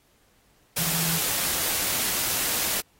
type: tone in noise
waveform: sine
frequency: 164.81 Hz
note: E3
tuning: in tune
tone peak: -31 dBFS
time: 0.78-1.19 s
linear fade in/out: 10 ms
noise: white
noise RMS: -26 dBFS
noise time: 0.76-2.81 s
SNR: -8 dB
effects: pink hiss -63 dBFS RMS until 2.99 s + AAC 48 kbps